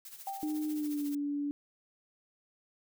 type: noise with tremolo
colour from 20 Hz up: blue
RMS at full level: -46 dBFS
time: 0.05-1.15 s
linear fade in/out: 2 ms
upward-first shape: sine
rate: 14 Hz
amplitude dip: 65%
type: tone with exponential decay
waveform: sine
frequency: 785 Hz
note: G5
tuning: 2 cents sharp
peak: -33 dBFS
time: 0.27-0.87 s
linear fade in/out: 2 ms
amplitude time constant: 130 ms
type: tone with pitch glide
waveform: sine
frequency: 305.2 to 288.1 Hz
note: D#4 to D4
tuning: -33 to -33 cents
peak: -31 dBFS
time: 0.43-1.51 s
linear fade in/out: 0 ms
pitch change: -100 cents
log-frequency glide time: 0.7-1.08 s
effects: none